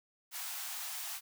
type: high-pass noise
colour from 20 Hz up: white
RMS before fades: -41 dBFS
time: 0.31-1.21 s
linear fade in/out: 50 ms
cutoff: 670 Hz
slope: 96 dB/octave
effects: none